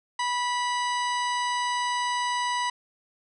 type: harmonic tone with a mistuned harmonic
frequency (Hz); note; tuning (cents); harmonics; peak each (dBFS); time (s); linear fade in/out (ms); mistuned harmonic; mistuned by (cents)
980; B5; -14; 1 / 2 / 3 / 4 / 5 / 6 / 8 / 9; -26 / -32 / -36 / -38 / -40 / -42 / -44 / -45; 0.19-2.7; 5; 6; +60
effects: none